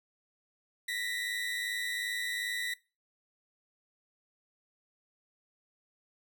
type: tone pair together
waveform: 30% pulse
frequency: 1873 / 1975.6 Hz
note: A#6 / B6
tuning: +8 / 0 cents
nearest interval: minor second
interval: 92 cents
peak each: -35 / -32 dBFS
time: 0.88-2.74 s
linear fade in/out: 5 ms
effects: noise-tail reverb RT60 0.3 s tail -21 dB re dry